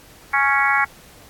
harmonic tone, 277.2 Hz, C#4, in tune, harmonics 3 / 4 / 5 / 6 / 7 / 8, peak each -22 / -22 / -22 / -22 / -22 / -22 dBFS, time 0.33-0.85 s, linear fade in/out 10 ms, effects pink hiss -47 dBFS RMS until 1.29 s + AAC 64 kbps

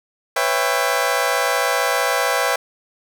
20% pulse chord, C# half-diminished seventh, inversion third, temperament just, 498.9 / 554.4 / 665.2 / 798.3 Hz, B4 / C#5 / E5 / G5, +17 / 0 / +16 / +31 cents, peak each -18 dBFS, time 0.36-2.56 s, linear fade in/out 5 ms, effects none

